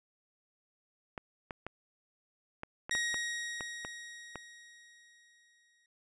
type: clicks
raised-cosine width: 0.5 ms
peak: -24 dBFS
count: 10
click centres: 1.178 / 1.508 / 1.666 / 2.634 / 2.895 / 2.951 / 3.143 / 3.608 / 3.849 / 4.357 s
type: tone with exponential decay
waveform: sawtooth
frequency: 1887 Hz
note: A#6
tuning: 21 cents sharp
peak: -26 dBFS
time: 2.91-5.86 s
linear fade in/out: 2 ms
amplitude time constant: 640 ms
effects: resampled to 22050 Hz